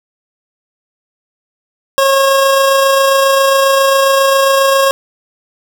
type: tone with amplitude modulation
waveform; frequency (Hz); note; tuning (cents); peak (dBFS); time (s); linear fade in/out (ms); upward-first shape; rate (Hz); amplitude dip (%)
25% pulse; 544; C#5; -33; -3; 1.98-4.91; 0; sine; 27.4; 25
effects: none